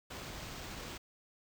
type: noise with sample-and-hold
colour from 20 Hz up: pink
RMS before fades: -45 dBFS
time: 0.1-0.98 s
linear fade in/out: 10 ms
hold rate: 11025 Hz
effects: none